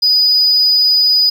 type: tone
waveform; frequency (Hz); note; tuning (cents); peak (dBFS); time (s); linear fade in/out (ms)
triangle; 4958; D#8; -7; -6; 0.02-1.3; 10
effects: tanh soft clip ceiling -4 dBFS + 8-bit